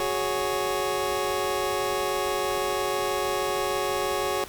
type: chord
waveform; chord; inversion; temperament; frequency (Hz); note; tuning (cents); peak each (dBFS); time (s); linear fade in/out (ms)
25% pulse; F# suspended second; none; just; 370 / 416.2 / 555; F#4 / G#4 / C#5; 0 / +4 / +2; -26; 0-4.44; 2
effects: pink hiss -42 dBFS RMS until 4.48 s